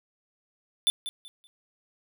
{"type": "tone with echo", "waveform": "square", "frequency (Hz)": 3520, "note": "A7", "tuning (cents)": 0, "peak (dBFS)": -20, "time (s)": [0.87, 0.9], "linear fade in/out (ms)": 0, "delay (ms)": 190, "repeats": 3, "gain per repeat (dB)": -12, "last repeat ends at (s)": 1.47, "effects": []}